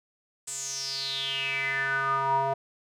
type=tone with band-pass filter sweep; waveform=square; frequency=136.2 Hz; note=C#3; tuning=30 cents flat; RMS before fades=-29 dBFS; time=0.47-2.54 s; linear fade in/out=10 ms; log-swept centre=8100 to 760 Hz; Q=7.7; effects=none